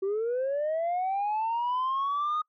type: linear sweep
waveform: sine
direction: up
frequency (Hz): 377.9 to 1244.5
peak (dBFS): -24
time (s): 0.02-2.42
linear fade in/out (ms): 10
effects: noise-tail reverb RT60 0.1 s tail -24 dB re dry + tanh soft clip ceiling -24 dBFS